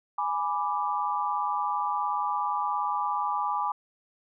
sine chord, G# diminished, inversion none, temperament equal, 830.6 / 987.8 / 1174.7 Hz, G#5 / B5 / D6, 0 / 0 / 0 cents, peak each -30 dBFS, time 0.18-3.72 s, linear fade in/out 5 ms, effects none

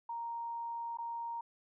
sine tone with dropouts, 932.3 Hz, A#5, in tune, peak -37 dBFS, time 0.09-1.41 s, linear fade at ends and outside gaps 5 ms, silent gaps 0.973-0.985 s, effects none

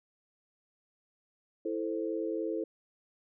sine chord, A minor, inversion second, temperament equal, 329.6 / 440 / 523.3 Hz, E4 / A4 / C5, 0 / 0 / 0 cents, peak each -34 / -35 / -38 dBFS, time 1.65-2.64 s, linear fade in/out 5 ms, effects none

